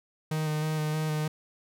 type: tone with vibrato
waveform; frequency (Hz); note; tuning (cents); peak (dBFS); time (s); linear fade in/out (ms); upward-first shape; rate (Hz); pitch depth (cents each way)
45% pulse; 154.5; D#3; -12; -27; 0.31-1.28; 5; square; 3.2; 16
effects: none